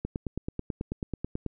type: click train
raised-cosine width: 3 ms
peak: -18 dBFS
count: 14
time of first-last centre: 0.05-1.463 s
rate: 9.2 Hz
effects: none